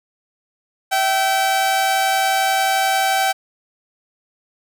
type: tone pair together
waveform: sawtooth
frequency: 659.3 / 770.6 Hz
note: E5 / G5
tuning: 0 / -30 cents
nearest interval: minor third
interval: 270 cents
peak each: -22 / -12 dBFS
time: 0.91-3.33 s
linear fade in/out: 20 ms
effects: none